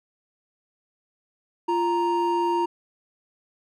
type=tone pair together; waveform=triangle; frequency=346.2 / 932.3 Hz; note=F4 / A#5; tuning=-15 / 0 cents; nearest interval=octave + perfect fourth; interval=1715 cents; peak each=-22 / -21 dBFS; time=1.68-2.66 s; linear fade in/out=10 ms; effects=none